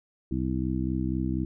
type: harmonic tone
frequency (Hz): 64.1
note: C2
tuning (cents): -35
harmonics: 1 / 2 / 3 / 4 / 5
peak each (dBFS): -32 / -32 / -32 / -32 / -32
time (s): 0.31-1.45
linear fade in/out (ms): 5
effects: none